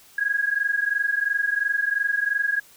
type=tone pair together; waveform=sine; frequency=1638.3 / 1661.2 Hz; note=G#6 / G#6; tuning=-24 / 0 cents; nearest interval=unison; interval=24 cents; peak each=-23 / -24 dBFS; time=0.18-2.6 s; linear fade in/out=5 ms; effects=white hiss -52 dBFS RMS until 2.76 s